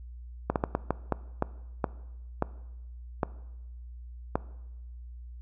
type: slowing click train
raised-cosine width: 1 ms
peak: -11 dBFS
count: 11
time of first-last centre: 0.5-4.355 s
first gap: 58 ms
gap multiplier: 1.39
effects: noise-tail reverb RT60 1.0 s tail -19 dB re dry + added 60 Hz sine -41 dBFS peak until 5.41 s